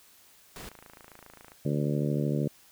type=noise; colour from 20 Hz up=pink; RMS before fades=-43 dBFS; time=0.56-0.69 s; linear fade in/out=0 ms
type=click train; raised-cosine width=0.5 ms; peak=-33 dBFS; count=27; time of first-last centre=0.57-1.519 s; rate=27.4 Hz
type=harmonic tone; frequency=73 Hz; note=D2; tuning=10 cents flat; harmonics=2 / 3 / 4 / 5 / 6 / 7 / 8; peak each=-28 / -32 / -34 / -36 / -38 / -39 / -40 dBFS; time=1.65-2.48 s; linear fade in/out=5 ms
effects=white hiss -58 dBFS RMS until 2.71 s